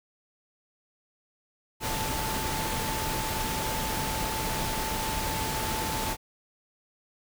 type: tone in noise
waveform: sine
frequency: 880 Hz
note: A5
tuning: in tune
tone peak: -34 dBFS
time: 1.8-6.17 s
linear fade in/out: 50 ms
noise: pink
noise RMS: -31 dBFS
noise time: 1.8-6.17 s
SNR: -6 dB
effects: none